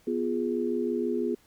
sine chord, F diminished, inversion second, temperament equal, 246.9 / 349.2 / 415.3 Hz, Cb4 / F4 / Ab4, 0 / 0 / 0 cents, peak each -30 dBFS, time 0.07-1.35 s, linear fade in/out 5 ms, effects pink hiss -62 dBFS RMS until 1.46 s

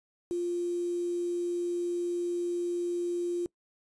sine tone with quantisation, 349.2 Hz, F4, in tune, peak -28 dBFS, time 0.31-3.46 s, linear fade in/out 0 ms, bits 8, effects noise-tail reverb RT60 0.1 s tail -23 dB re dry + resampled to 22050 Hz

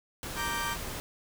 pink noise, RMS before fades -38 dBFS, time 0.23-1 s, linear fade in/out 0 ms
30% pulse chord, G minor, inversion first, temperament equal, 932.3 / 1174.7 / 1568 Hz, Bb5 / D6 / G6, 0 / 0 / 0 cents, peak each -33 dBFS, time 0.35-0.77 s, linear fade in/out 50 ms
effects none

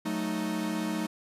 45% pulse chord, D# diminished, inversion first, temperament equal, 185 / 220 / 311.1 Hz, F#3 / A3 / D#4, 0 / 0 / 0 cents, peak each -35 / -33 / -33 dBFS, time 0.05-1.07 s, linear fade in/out 10 ms, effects resampled to 32000 Hz

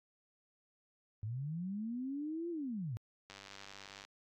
sine linear two-way sweep, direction up then down, 101.1 to 349.2 to 101.1 Hz, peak -37 dBFS, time 1.23-2.97 s, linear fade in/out 0 ms, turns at 2.5 s
click train, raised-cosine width 0.2 ms, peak -33 dBFS, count 75, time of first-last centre 3.3-4.05 s, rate 98.7 Hz
effects AAC 64 kbps

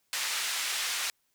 pink band-pass noise, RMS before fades -32 dBFS, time 0.13-1.1 s, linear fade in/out 0 ms, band 1800 to 9500 Hz, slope 12 dB/octave, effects white hiss -74 dBFS RMS until 1.34 s

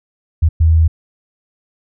sine tone bursts at uneven times, 80.7 Hz, E2, 36 cents flat, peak -7 dBFS, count 2, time 0.42-0.49 / 0.6-0.88 s, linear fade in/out 10 ms, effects none

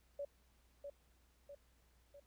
sine tone with echo, 569 Hz, C#5, 45 cents sharp, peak -40 dBFS, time 0.19-0.25 s, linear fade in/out 5 ms, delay 650 ms, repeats 3, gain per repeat -5 dB, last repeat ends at 2.2 s, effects added 60 Hz sine -70 dBFS peak until 2.26 s + pink hiss -75 dBFS RMS until 2.26 s

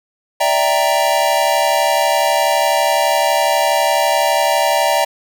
square chord, E half-diminished seventh, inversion third, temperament equal, 587.3 / 659.3 / 784 / 932.3 Hz, D5 / E5 / G5 / Bb5, 0 / 0 / 0 / 0 cents, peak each -19 dBFS, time 0.4-5.05 s, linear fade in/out 10 ms, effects none

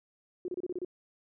sine tone bursts, 360 Hz, F#4, 47 cents flat, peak -32 dBFS, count 7, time 0.45-0.848 s, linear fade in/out 2 ms, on 32 ms, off 29 ms, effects none

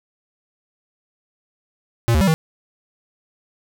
square tone with pitch steps, 116.6 / 76.6 / 193.9 / 159.8 Hz, A#2 / D#2 / G3 / D#3, +1 / -27 / -19 / +47 cents, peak -14 dBFS, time 2.08-2.34 s, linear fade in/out 0 ms, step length 65 ms, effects none

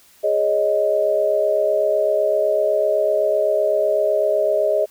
sine chord, Ab suspended fourth, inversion none, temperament equal, 415.3 / 554.4 / 622.3 Hz, Ab4 / Db5 / Eb5, 0 / 0 / 0 cents, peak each -22 / -22 / -17 dBFS, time 0.23-4.86 s, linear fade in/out 20 ms, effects white hiss -52 dBFS RMS until 4.9 s

